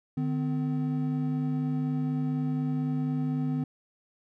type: tone pair together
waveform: triangle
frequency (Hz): 151.3 / 255.4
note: D#3 / C4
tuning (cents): -48 / -42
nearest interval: major sixth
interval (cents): 906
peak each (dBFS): -27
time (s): 0.17-3.64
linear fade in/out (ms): 5
effects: none